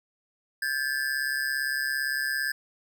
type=ring-modulated tone; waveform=square; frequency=1661.2 Hz; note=G#6; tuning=in tune; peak=-24 dBFS; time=0.62-2.52 s; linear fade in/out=5 ms; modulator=68.8 Hz; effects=none